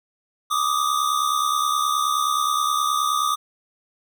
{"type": "tone pair together", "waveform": "square", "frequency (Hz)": [1169.5, 1239], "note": ["D6", "D#6"], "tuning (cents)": [-8, -8], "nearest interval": "minor second", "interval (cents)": 100, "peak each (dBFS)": -23, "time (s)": [0.5, 3.36], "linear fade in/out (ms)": 20, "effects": []}